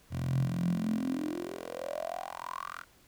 10% pulse tone with high-pass filter sweep, 43.14 Hz, F1, 20 cents flat, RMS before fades -34 dBFS, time 0.1-2.85 s, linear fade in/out 50 ms, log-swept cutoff 100 to 1400 Hz, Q 9.4, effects pink hiss -62 dBFS RMS until 3.07 s

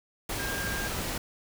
sine tone in noise, 1607 Hz, G6, 43 cents sharp, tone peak -34 dBFS, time 0.39-0.88 s, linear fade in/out 5 ms, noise pink, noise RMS -33 dBFS, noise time 0.29-1.18 s, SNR -4 dB, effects none

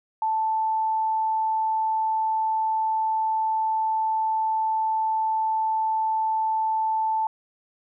sine tone, 880 Hz, A5, in tune, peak -21 dBFS, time 0.22-7.27 s, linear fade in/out 2 ms, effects none

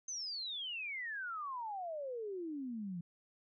sine exponential sweep, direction down, 6320 to 166.2 Hz, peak -39 dBFS, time 0.08-3.01 s, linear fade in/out 5 ms, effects none

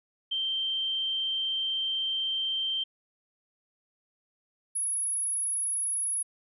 sine tone pair in turn, 3136 / 10490 Hz, G7 / E9, 0 / -10 cents, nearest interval octave + major sixth, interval 2090 cents, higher second, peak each -27 dBFS, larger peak neither, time 0.31-2.84 / 4.75-6.23 s, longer first, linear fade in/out 10 ms, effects none

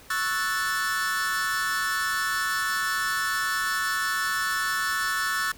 45% pulse chord, F# minor seventh, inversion second, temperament equal, 1108.7 / 1318.5 / 1480 / 1760 Hz, C#6 / E6 / F#6 / A6, 0 / 0 / 0 / 0 cents, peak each -33 / -31 / -30 / -28 dBFS, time 0.1-5.52 s, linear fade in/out 5 ms, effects pink hiss -50 dBFS RMS until 5.57 s

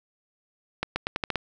accelerating click train, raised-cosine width 0.3 ms, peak -10 dBFS, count 7, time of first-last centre 0.83-1.357 s, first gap 130 ms, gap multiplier 0.84, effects none

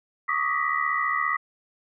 sine tone cluster, 1123 / 1200 / 1260 / 1914 / 1989 Hz, C#6 / D6 / D#6 / A#6 / B6, +22 / +37 / +21 / +45 / +12 cents, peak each -29 dBFS, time 0.28-1.37 s, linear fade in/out 10 ms, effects none

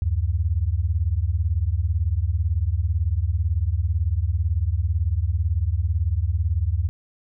sine beating tone pair, 74.1 / 92.1 Hz, D2 / F#2, +16 / -7 cents, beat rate 18 Hz, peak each -22 dBFS, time 0.02-6.89 s, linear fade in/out 0 ms, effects none

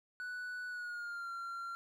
triangle tone with pitch glide, 1482 to 1374.8 Hz, F#6 to F6, +2 to -28 cents, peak -38 dBFS, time 0.2-1.75 s, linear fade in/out 0 ms, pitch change -130 cents, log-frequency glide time 0.68-1.3 s, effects none

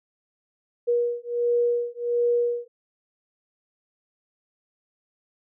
sine beating tone pair, 477.8 / 479.2 Hz, A#4 / A#4, +43 / +48 cents, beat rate 1.4 Hz, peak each -24 dBFS, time 0.87-2.68 s, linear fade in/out 20 ms, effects none

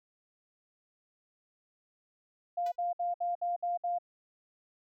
sine tone bursts, 700 Hz, F5, 4 cents sharp, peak -29 dBFS, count 7, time 2.57-3.986 s, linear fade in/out 10 ms, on 150 ms, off 61 ms
5% pulse tone with exponential decay, 493.9 Hz, B4, in tune, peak -35 dBFS, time 2.66-2.76 s, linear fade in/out 5 ms, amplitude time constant 21 ms
effects none

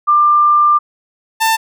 sine / sawtooth tone pair in turn, 1191 / 892.2 Hz, D6 / A5, +24 / +24 cents, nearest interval perfect fourth, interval 500 cents, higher first, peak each -7 dBFS, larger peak neither, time 0.07-0.79 / 1.4-1.57 s, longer first, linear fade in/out 20 ms, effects none

